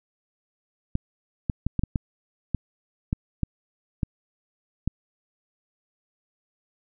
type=clicks; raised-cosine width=5 ms; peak=-11 dBFS; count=11; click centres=0.954 / 1.498 / 1.666 / 1.793 / 1.836 / 1.958 / 2.547 / 3.129 / 3.433 / 4.032 / 4.876 s; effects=none